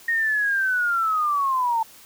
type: linear sweep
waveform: sine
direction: down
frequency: 1864.7 to 886 Hz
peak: -19 dBFS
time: 0.08-1.83 s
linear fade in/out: 5 ms
effects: white hiss -48 dBFS RMS until 2.05 s